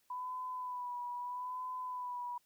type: tone with vibrato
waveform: sine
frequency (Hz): 993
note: B5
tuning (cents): +9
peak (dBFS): -38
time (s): 0.1-2.38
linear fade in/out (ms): 5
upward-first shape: sine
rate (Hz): 0.78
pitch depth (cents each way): 34
effects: white hiss -74 dBFS RMS until 2.45 s